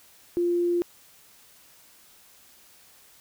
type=tone; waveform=sine; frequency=348.2 Hz; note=F4; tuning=5 cents flat; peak=-21 dBFS; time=0.37-0.82 s; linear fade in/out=0 ms; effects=white hiss -55 dBFS RMS until 3.2 s